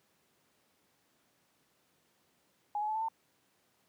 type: tone with pitch steps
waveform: sine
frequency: 830.6 / 847.6 / 864.9 / 882.5 / 900.6 Hz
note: G#5 / G#5 / A5 / A5 / A5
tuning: 0 / +35 / -30 / +5 / +40 cents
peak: -31 dBFS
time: 2.75-3.085 s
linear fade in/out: 2 ms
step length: 67 ms
effects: pink hiss -72 dBFS RMS until 3.88 s + high-pass 150 Hz 12 dB/octave